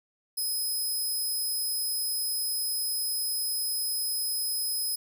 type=tone with amplitude modulation; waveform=5% pulse; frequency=5090 Hz; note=D#8; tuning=39 cents sharp; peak=-21 dBFS; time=0.37-4.96 s; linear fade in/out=10 ms; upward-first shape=sine; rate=260 Hz; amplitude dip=25%; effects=none